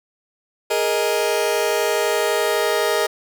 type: chord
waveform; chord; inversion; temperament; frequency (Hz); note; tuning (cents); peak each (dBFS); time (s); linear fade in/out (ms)
sawtooth; Ab suspended second; none; just; 415.3 / 467.2 / 623; Ab4 / Bb4 / Eb5; 0 / +4 / +2; -18; 0.7-3.07; 10
effects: none